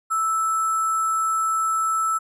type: tone with sample-and-hold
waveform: sine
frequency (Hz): 1318.5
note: E6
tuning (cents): 0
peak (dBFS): -19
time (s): 0.1-2.19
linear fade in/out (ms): 20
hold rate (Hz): 8820
effects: resampled to 22050 Hz